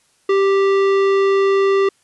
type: tone with tanh clipping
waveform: sine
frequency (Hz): 392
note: G4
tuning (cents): 0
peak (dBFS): -14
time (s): 0.29-1.89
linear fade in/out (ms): 5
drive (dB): 16
effects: white hiss -59 dBFS RMS until 2.03 s + resampled to 24000 Hz